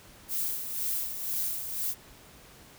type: noise with tremolo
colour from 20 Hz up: violet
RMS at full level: -30 dBFS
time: 0.28-1.95 s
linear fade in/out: 50 ms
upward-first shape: sine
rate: 2 Hz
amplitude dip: 55%
effects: pink hiss -53 dBFS RMS until 2.78 s